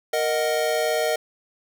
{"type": "chord", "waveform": "square", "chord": "D# minor", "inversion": "second", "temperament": "equal", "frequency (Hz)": [466.2, 622.3, 740], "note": ["A#4", "D#5", "F#5"], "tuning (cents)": [0, 0, 0], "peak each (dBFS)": [-26, -24, -29], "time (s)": [0.13, 1.16], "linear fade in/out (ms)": 5, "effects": []}